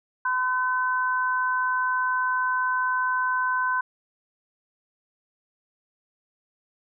sine tone pair together, 1015 / 1520.8 Hz, B5 / F#6, +47 / +47 cents, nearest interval perfect fifth, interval 700 cents, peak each -24 / -25 dBFS, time 0.25-3.81 s, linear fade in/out 5 ms, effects none

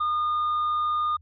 sine tone with tanh clipping, 1219 Hz, D#6, 36 cents flat, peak -23 dBFS, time 0-1.17 s, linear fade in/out 10 ms, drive 2 dB, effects added 81 Hz sine -51 dBFS peak until 1.21 s + resampled to 11025 Hz

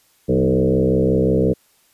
sine tone with frequency modulation, 311.1 Hz, D#4, in tune, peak -13 dBFS, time 0.28-1.54 s, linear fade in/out 20 ms, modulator 65.6 Hz, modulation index 3.2, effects white hiss -58 dBFS RMS until 1.93 s + resampled to 32000 Hz

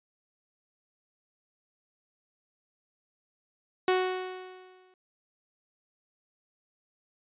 sawtooth tone with exponential decay, 370 Hz, F#4, in tune, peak -17 dBFS, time 3.88-4.94 s, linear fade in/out 2 ms, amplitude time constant 230 ms, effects resampled to 8000 Hz

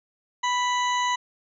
harmonic tone with a mistuned harmonic, 987.8 Hz, B5, in tune, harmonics 1 / 2 / 3 / 4 / 6 / 7, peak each -23 / -29 / -33 / -35 / -39 / -40 dBFS, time 0.43-1.16 s, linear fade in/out 10 ms, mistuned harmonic 6, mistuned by +88 cents, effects none

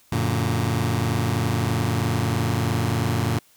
sawtooth chord, Gb augmented, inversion none, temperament just, 92.5 / 115.62 / 144.53 Hz, Gb2 / Bb2 / D3, 0 / -14 / -27 cents, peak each -22 / -19 / -23 dBFS, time 0.12-3.39 s, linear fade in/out 5 ms, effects white hiss -57 dBFS RMS until 3.56 s

